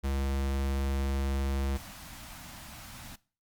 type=tone; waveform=square; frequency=68.2 Hz; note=C#2; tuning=28 cents flat; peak=-29 dBFS; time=0.03-1.78 s; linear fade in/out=20 ms
type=band-stop noise; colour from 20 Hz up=pink; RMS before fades=-46 dBFS; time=1.75-3.16 s; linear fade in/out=10 ms; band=300 to 600 Hz; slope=48 dB/octave
effects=noise-tail reverb RT60 0.4 s tail -21 dB re dry + Opus 48 kbps